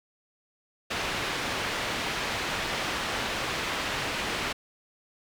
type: low-pass noise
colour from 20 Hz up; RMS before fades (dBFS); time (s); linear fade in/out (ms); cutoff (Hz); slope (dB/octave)
white; -31; 0.9-4.53; 10; 2900; 12
effects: none